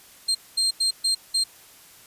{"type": "tone bursts at uneven times", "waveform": "35% pulse", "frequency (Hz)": 4186, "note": "C8", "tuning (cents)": 0, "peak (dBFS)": -18, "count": 5, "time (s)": [[0.28, 0.35], [0.57, 0.71], [0.8, 0.91], [1.04, 1.15], [1.34, 1.44]], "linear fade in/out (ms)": 10, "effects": ["white hiss -50 dBFS RMS until 2.06 s", "resampled to 32000 Hz"]}